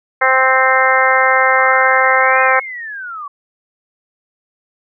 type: harmonic tone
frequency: 261.6 Hz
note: C4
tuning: in tune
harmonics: 2 / 3 / 4 / 5 / 6 / 7 / 8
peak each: -17 / -17 / -17 / -17 / -17 / -17 / -17 dBFS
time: 0.21-2.6 s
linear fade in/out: 10 ms
type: linear two-way sweep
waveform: sine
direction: up then down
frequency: 1108.7 to 2489 to 1108.7 Hz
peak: -24 dBFS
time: 1.58-3.28 s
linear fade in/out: 5 ms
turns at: 2.42 s
effects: none